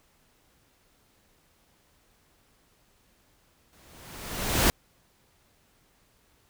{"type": "noise with exponential growth", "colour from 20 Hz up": "pink", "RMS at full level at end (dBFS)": -20, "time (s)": [3.73, 4.7], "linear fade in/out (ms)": 0, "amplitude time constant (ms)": 210, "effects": ["pink hiss -65 dBFS RMS until 6.49 s"]}